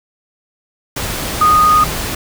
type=tone in noise; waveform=sine; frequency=1236 Hz; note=D#6; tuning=12 cents flat; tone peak=-7 dBFS; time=1.41-1.84 s; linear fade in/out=5 ms; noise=pink; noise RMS=-21 dBFS; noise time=0.96-2.15 s; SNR=+11 dB; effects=none